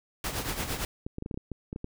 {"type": "noise with tremolo", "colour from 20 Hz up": "pink", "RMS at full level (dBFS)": -30, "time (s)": [0.24, 0.85], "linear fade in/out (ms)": 2, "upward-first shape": "triangle", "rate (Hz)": 8.8, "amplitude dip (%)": 70}
{"type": "clicks", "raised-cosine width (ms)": 3, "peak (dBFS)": -22, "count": 11, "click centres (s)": [1.065, 1.184, 1.224, 1.261, 1.312, 1.343, 1.375, 1.517, 1.729, 1.761, 1.844]}
{"effects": []}